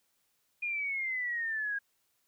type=exponential sweep; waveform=sine; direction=down; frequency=2448 to 1622 Hz; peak=-31 dBFS; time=0.62-1.79 s; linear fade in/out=10 ms; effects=white hiss -75 dBFS RMS until 2.27 s